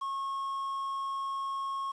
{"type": "tone with quantisation", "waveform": "triangle", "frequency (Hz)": 1090, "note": "C#6", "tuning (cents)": -29, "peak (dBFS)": -30, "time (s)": [0.01, 1.92], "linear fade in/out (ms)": 10, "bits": 9, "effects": ["low-pass 8000 Hz 12 dB/octave"]}